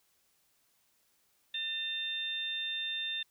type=harmonic tone; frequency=900 Hz; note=A5; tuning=39 cents sharp; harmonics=2 / 3 / 4; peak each=-43 / -42 / -34 dBFS; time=1.54-3.23 s; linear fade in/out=5 ms; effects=white hiss -72 dBFS RMS until 3.3 s